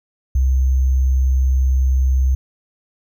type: tone with sample-and-hold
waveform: sine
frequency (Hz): 65.41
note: C2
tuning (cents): 0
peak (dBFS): -12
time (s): 0.35-2.35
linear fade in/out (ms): 5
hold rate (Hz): 6300
effects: none